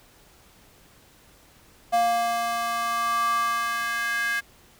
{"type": "tone with high-pass filter sweep", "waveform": "square", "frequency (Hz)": 233.3, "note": "A#3", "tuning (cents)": 2, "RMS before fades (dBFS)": -25, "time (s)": [1.92, 4.41], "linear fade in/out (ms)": 20, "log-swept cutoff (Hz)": [720, 1700], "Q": 5.3, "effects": ["pink hiss -55 dBFS RMS until 4.79 s"]}